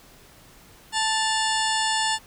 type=harmonic tone with a mistuned harmonic; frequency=880 Hz; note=A5; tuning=in tune; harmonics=1 / 2 / 3 / 4 / 5 / 6 / 8 / 9 / 10; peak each=-25 / -28 / -30 / -31 / -32 / -33 / -34 / -35 / -35 dBFS; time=0.92-2.19 s; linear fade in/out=50 ms; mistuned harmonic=3; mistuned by=+130 cents; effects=pink hiss -51 dBFS RMS until 2.26 s